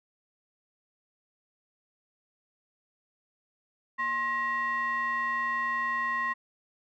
triangle ring-modulated tone, 415.3 Hz, G#4, in tune, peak -22 dBFS, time 3.98-6.34 s, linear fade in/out 20 ms, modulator 1480 Hz, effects none

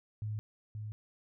sine tone with echo, 106.8 Hz, G#2, 49 cents sharp, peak -34 dBFS, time 0.22-0.39 s, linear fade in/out 0 ms, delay 530 ms, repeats 1, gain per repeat -4 dB, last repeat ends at 0.92 s, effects none

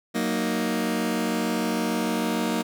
sawtooth chord, D# minor, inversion first, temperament just, 186.68 / 233.3 / 311.1 Hz, F#3 / A#3 / D#4, +16 / +2 / 0 cents, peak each -26 / -22 / -25 dBFS, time 0.14-2.63 s, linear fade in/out 20 ms, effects none

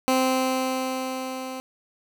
15% pulse tone with level ramp, 260 Hz, C4, 11 cents flat, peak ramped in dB -12 to -26 dBFS, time 0.08-1.6 s, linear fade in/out 0 ms, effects none

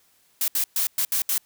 blue noise bursts at uneven times, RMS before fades -23 dBFS, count 6, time 0.41-0.48 / 0.55-0.64 / 0.76-0.87 / 0.98-1.05 / 1.12-1.22 / 1.29-1.38 s, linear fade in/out 2 ms, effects white hiss -62 dBFS RMS until 1.45 s

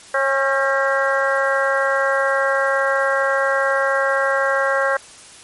harmonic tone with a mistuned harmonic, 272.8 Hz, C#4, 28 cents flat, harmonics 2 / 3 / 4 / 5 / 6 / 7, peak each -19 / -27 / -24 / -24 / -21 / -26 dBFS, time 0.14-4.97 s, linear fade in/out 5 ms, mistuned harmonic 6, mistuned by -38 cents, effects white hiss -42 dBFS RMS until 5.43 s + MP3 48 kbps

